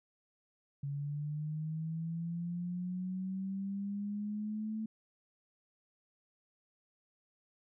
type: linear sweep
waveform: sine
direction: up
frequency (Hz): 140 to 220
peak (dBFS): -35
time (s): 0.83-4.86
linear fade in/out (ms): 5
effects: none